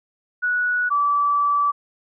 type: tone pair in turn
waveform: sine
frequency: 1469 / 1155.9 Hz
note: F#6 / D6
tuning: -13 / -28 cents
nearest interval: major third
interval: 415 cents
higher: first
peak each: -18 / -16 dBFS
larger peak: second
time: 0.42-0.9 / 0.9-1.72 s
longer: second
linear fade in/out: 20 ms
effects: none